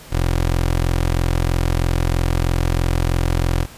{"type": "tone", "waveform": "20% pulse", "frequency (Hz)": 43.1, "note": "F1", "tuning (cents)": -22, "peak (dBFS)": -11, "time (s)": [0.1, 3.67], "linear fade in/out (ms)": 50, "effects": ["pink hiss -41 dBFS RMS until 3.77 s", "resampled to 32000 Hz"]}